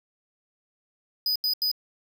square tone bursts, 4978 Hz, D#8, in tune, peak -23 dBFS, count 3, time 1.26-1.715 s, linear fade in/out 2 ms, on 97 ms, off 82 ms, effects none

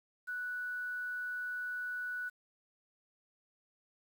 sine tone with quantisation, 1480 Hz, F#6, in tune, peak -36 dBFS, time 0.27-2.3 s, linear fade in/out 20 ms, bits 10, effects none

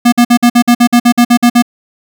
square tone bursts, 240 Hz, B3, 49 cents flat, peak -4 dBFS, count 13, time 0.05-1.624 s, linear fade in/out 10 ms, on 74 ms, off 51 ms, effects none

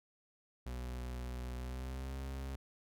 40% pulse tone with pitch glide, 61.9 to 66.73 Hz, B1 to C2, +5 to +35 cents, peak -39 dBFS, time 0.66-2.56 s, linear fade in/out 5 ms, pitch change +130 cents, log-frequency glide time 1.55-2.17 s, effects none

